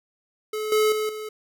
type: tone with level steps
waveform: square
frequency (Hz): 429.8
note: A4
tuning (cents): -41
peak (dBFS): -27 / -18 / -24 / -32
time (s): 0.53-1.29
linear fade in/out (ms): 5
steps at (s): 0.72 / 0.92 / 1.09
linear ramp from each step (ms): 2
effects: none